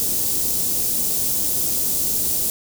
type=band-stop noise; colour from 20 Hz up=white; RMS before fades=-21 dBFS; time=0-2.5 s; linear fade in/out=0 ms; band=410 to 6600 Hz; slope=12 dB/octave; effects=none